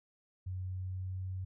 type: tone with pitch glide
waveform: sine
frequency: 92.5 to 93.47 Hz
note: F#2 to F#2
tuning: 0 to +18 cents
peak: -36 dBFS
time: 0.46-1.45 s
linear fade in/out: 10 ms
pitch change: +18 cents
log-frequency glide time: 0.61-1.24 s
effects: none